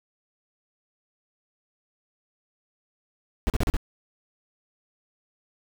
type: noise bursts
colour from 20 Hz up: brown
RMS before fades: -22 dBFS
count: 5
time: 3.47-3.767 s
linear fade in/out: 0 ms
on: 29 ms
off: 38 ms
effects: none